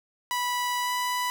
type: tone with pitch glide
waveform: sawtooth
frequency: 983 to 989.8 Hz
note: B5 to B5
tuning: -8 to +4 cents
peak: -22 dBFS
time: 0.31-1.3 s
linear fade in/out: 0 ms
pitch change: +12 cents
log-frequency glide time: 0.81-0.91 s
effects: 8-bit